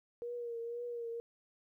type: tone with vibrato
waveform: sine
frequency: 472.4 Hz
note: A#4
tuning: 23 cents sharp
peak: -38 dBFS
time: 0.22-1.2 s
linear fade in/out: 0 ms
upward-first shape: triangle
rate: 2 Hz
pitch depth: 45 cents each way
effects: 13-bit